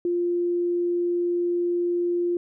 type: tone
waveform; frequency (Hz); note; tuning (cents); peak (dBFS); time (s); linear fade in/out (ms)
sine; 349.2; F4; 0; -21; 0.05-2.37; 2
effects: none